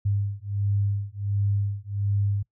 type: beating tone pair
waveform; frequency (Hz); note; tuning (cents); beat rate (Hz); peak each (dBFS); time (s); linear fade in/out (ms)
sine; 100.2 / 101.6; G2 / G#2; +38 / -38; 1.4; -26; 0.05-2.43; 10
effects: noise-tail reverb RT60 0.1 s tail -23 dB re dry